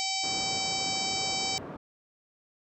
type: harmonic tone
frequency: 769 Hz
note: G5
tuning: 33 cents flat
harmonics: 1 / 3 / 4 / 5 / 6 / 7 / 8 / 9 / 10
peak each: -35 / -37 / -39 / -38 / -35 / -35 / -39 / -41 / -40 dBFS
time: 0-1.58 s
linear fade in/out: 0 ms
type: band-pass noise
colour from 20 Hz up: pink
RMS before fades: -41 dBFS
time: 0.23-1.77 s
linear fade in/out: 10 ms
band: 140 to 980 Hz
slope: 12 dB/octave
effects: none